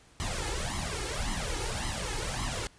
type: noise with flanger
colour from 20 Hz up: pink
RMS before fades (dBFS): -33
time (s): 0.2-2.67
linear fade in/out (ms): 0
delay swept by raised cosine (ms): 0.97 to 2.37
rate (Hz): 1.8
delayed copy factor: +0.8
effects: pink hiss -59 dBFS RMS until 2.78 s + resampled to 22050 Hz